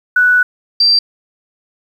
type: tone pair in turn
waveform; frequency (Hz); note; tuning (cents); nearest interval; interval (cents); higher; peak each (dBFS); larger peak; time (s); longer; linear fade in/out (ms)
sine; 1480 / 4699; F#6 / D8; 0 / 0; octave + minor sixth; 2000; second; -7; neither; 0.16-0.43 / 0.8-0.99; first; 5
effects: 7-bit